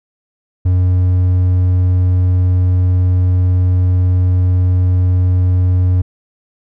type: tone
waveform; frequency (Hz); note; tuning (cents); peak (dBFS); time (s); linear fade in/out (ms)
triangle; 90.9; F#2; -30; -7; 0.65-6.02; 10
effects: none